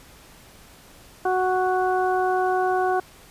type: harmonic tone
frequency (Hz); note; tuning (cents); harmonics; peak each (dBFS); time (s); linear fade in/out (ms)
370; F#4; 0; 1 / 2 / 3 / 4; -23 / -22 / -30 / -30; 1.25-3; 5
effects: pink hiss -49 dBFS RMS until 3.3 s + resampled to 32000 Hz